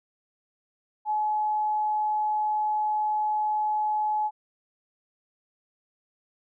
sine tone, 851 Hz, G#5, 42 cents sharp, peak -23 dBFS, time 1.05-4.31 s, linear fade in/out 50 ms, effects none

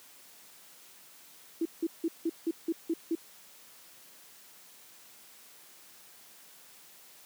sine tone bursts, 330 Hz, E4, 2 cents sharp, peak -26 dBFS, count 8, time 1.61-3.152 s, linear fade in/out 5 ms, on 44 ms, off 170 ms, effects white hiss -55 dBFS RMS until 7.25 s + high-pass 150 Hz 12 dB/octave

